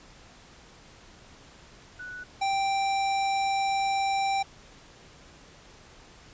sine / square tone pair in turn, 1480 / 784 Hz, F#6 / G5, 0 / 0 cents, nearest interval major seventh, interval 1100 cents, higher first, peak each -37 / -25 dBFS, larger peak second, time 1.99-2.24 / 2.41-4.43 s, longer second, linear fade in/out 10 ms, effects pink hiss -52 dBFS RMS until 6.33 s + resampled to 16000 Hz

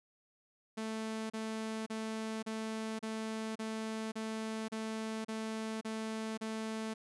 sawtooth tone bursts, 220.4 Hz, A3, 3 cents sharp, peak -33 dBFS, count 11, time 0.77-6.94 s, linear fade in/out 10 ms, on 530 ms, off 34 ms, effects resampled to 24000 Hz

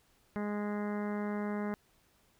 harmonic tone, 207.3 Hz, G#3, 3 cents flat, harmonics 1 / 2 / 3 / 4 / 5 / 6 / 7 / 8 / 9 / 10, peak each -34 / -40 / -44 / -46 / -48 / -50 / -51 / -52 / -53 / -54 dBFS, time 0.36-1.74 s, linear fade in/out 0 ms, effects pink hiss -69 dBFS RMS until 2.39 s

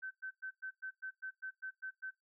sine tone bursts, 1536 Hz, G6, 36 cents flat, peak -40 dBFS, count 11, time 0.02-2.11 s, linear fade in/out 20 ms, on 90 ms, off 110 ms, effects noise-tail reverb RT60 0.2 s tail -22 dB re dry

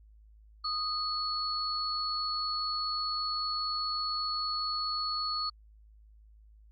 sine tone pair together, 1244.5 / 4392 Hz, D#6 / C#8, 0 / -17 cents, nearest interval octave + minor seventh, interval 2183 cents, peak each -34 / -32 dBFS, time 0.64-5.5 s, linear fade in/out 10 ms, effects added 53 Hz sine -54 dBFS peak until 6.71 s + Opus 48 kbps

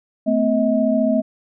sine tone cluster, 221.6 / 256 / 636 Hz, A3 / C4 / D#5, +13 / -38 / +38 cents, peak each -19 dBFS, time 0.26-1.22 s, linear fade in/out 20 ms, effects none

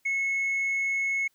triangle tone with tanh clipping, 2188 Hz, C#7, 23 cents flat, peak -25 dBFS, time 0.05-1.28 s, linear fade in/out 10 ms, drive 6 dB, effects white hiss -70 dBFS RMS until 1.34 s

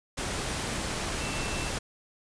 sine tone in noise, 2673 Hz, E7, 23 cents sharp, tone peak -39 dBFS, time 1.2-1.7 s, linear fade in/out 10 ms, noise pink, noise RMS -32 dBFS, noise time 0.17-1.79 s, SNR -10 dB, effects resampled to 22050 Hz

